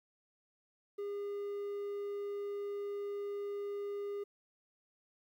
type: tone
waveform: triangle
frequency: 406.2 Hz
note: G#4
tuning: 38 cents flat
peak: -35 dBFS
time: 0.98-4.24 s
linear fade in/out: 10 ms
effects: 12-bit